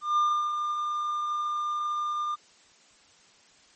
triangle tone with ADSR envelope, 1200 Hz, D6, 37 cents sharp, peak -18 dBFS, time 0.01-2.36 s, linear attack 160 ms, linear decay 330 ms, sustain -7 dB, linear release 22 ms, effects white hiss -58 dBFS RMS until 3.75 s + MP3 32 kbps

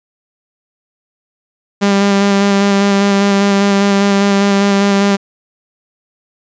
sawtooth tone with vibrato, 199.4 Hz, G3, 30 cents sharp, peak -5 dBFS, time 1.81-5.17 s, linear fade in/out 20 ms, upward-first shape square, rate 5 Hz, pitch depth 13 cents each way, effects resampled to 16000 Hz

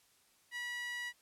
sawtooth tone with high-pass filter, 970 Hz, B5, 31 cents flat, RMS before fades -41 dBFS, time 0.51-1.13 s, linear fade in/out 50 ms, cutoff 2000 Hz, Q 3.9, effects white hiss -69 dBFS RMS until 1.21 s + low-pass 12000 Hz 12 dB/octave

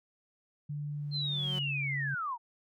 sine tone with pitch glide, 146.83 to 139.39 Hz, D3 to C#3, 0 to +10 cents, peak -34 dBFS, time 0.69-2.15 s, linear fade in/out 10 ms, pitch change -90 cents, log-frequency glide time 0.98-1.82 s
sawtooth tone with exponential growth, 184.1 Hz, F#3, 8 cents flat, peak -34 dBFS, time 0.9-1.59 s, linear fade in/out 5 ms, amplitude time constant 150 ms
sine linear sweep, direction down, 4200 to 890 Hz, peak -32 dBFS, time 1.11-2.38 s, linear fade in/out 50 ms
effects none

